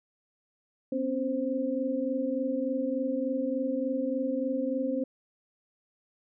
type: tone cluster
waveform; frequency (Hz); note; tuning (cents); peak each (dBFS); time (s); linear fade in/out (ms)
sine; 251.6 / 275 / 523; B3 / C#4 / C5; +32 / -14 / -1; -32 / -31 / -31; 0.92-5.04; 5
effects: none